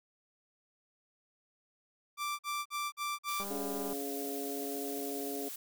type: tone bursts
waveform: sawtooth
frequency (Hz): 1174.7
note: D6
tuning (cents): 0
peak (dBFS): -30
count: 5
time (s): 2.17-3.454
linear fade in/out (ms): 50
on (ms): 220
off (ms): 46
type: noise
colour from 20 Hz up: blue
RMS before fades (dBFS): -43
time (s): 3.28-5.56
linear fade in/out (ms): 5
type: click train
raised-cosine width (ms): 1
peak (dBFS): -31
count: 107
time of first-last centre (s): 3.4-3.93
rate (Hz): 200
type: harmonic tone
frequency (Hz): 140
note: C#3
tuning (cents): +18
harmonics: 2 / 3 / 4 / 5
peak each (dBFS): -40 / -40 / -48 / -45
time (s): 3.5-5.49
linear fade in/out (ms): 10
effects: none